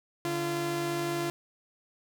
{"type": "tone pair together", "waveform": "sawtooth", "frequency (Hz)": [145.7, 343.1], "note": ["D3", "F4"], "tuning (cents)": [-13, -31], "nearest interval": "octave + minor third", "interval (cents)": 1482, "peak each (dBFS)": [-32, -26], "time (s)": [0.25, 1.3], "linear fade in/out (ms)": 0, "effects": []}